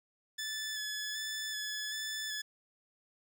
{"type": "tone with vibrato", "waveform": "15% pulse", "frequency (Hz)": 1728, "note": "A6", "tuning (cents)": -32, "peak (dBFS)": -30, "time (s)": [0.38, 2.42], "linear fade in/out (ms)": 10, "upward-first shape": "square", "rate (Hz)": 1.3, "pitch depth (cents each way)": 18, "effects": []}